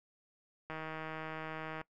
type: click train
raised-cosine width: 0.5 ms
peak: -27 dBFS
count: 177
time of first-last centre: 0.7-1.814 s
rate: 158 Hz
effects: noise-tail reverb RT60 0.1 s tail -21 dB re dry